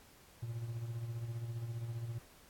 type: tone with tremolo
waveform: triangle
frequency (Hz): 116.54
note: A#2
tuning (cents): 0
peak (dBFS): -34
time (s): 0.42-2.19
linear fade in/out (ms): 10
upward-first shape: sine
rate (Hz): 15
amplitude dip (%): 55
effects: pink hiss -61 dBFS RMS until 2.49 s + AAC 64 kbps